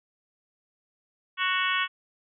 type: harmonic tone with a mistuned harmonic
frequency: 370 Hz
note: F#4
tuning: in tune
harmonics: 3 / 4 / 5 / 6 / 7 / 8 / 9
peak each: -29 / -30 / -31 / -32 / -32 / -33 / -34 dBFS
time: 1.37-1.88 s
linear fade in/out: 50 ms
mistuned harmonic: 7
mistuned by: +41 cents
effects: none